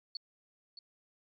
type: tone with echo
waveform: sine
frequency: 4435 Hz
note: C#8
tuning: in tune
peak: -36 dBFS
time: 0.15-0.17 s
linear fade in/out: 2 ms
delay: 620 ms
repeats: 1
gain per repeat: -10 dB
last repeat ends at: 0.79 s
effects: MP3 48 kbps